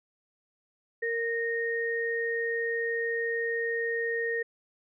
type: tone pair together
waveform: sine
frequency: 462.8 / 1853.1 Hz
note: A#4 / A#6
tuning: -13 / -11 cents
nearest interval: 2 octaves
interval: 2402 cents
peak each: -30 / -30 dBFS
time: 1.02-4.43 s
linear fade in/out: 10 ms
effects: none